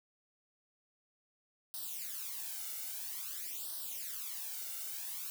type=noise with flanger; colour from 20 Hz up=blue; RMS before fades=-42 dBFS; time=1.74-5.3 s; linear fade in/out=0 ms; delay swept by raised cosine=0.21 to 1.41 ms; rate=0.5 Hz; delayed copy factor=+0.9; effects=none